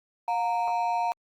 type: ring-modulated tone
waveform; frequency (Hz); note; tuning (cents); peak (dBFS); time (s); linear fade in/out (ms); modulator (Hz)
triangle; 820; G#5; -22; -19; 0.28-1.12; 0; 107
effects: Opus 24 kbps